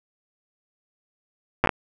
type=slowing click train; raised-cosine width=0.5 ms; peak=-3 dBFS; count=5; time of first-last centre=1.64-1.692 s; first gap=8 ms; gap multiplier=1.34; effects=none